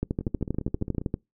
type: two click trains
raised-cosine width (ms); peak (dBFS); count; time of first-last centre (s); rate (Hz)
3; -13 / -21; 15 / 13; 0.03-1.141 / 0.21-1.015; 12.6 / 14.9
effects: noise-tail reverb RT60 0.2 s tail -25 dB re dry